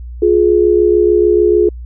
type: tone pair together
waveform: sine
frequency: 353.2 / 420 Hz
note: F4 / G#4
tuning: +20 / +19 cents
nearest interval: minor third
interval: 299 cents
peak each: -10 / -10 dBFS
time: 0.22-1.69 s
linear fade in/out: 5 ms
effects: added 60 Hz sine -25 dBFS peak until 1.85 s